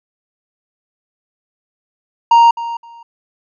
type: tone with echo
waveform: triangle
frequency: 932.3 Hz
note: A#5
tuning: in tune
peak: -3 dBFS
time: 2.31-2.51 s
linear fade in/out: 5 ms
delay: 260 ms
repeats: 2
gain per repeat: -15 dB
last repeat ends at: 3.03 s
effects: resampled to 16000 Hz